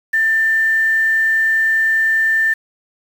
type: tone with quantisation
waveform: sine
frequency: 1785 Hz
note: A6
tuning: 24 cents sharp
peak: -12 dBFS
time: 0.13-2.54 s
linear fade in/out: 10 ms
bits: 6
effects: none